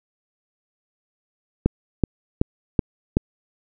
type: click train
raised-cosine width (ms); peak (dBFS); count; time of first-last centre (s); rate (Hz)
3; -3; 5; 1.66-3.169; 2.65
effects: none